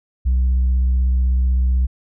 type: tone with vibrato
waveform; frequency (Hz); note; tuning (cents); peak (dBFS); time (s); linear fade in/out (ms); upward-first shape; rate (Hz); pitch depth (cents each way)
sine; 63.3; B1; +43; -11; 0.25-1.87; 20; square; 16; 17
effects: tanh soft clip ceiling -12 dBFS